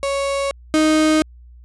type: tone pair in turn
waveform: 35% pulse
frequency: 554.4 / 311.1 Hz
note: C#5 / D#4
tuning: 0 / 0 cents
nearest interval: minor seventh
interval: 1000 cents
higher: first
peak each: -17 / -11 dBFS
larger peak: second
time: 0.03-0.51 / 0.74-1.22 s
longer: neither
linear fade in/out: 0 ms
effects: added 60 Hz sine -40 dBFS peak until 1.64 s + resampled to 24000 Hz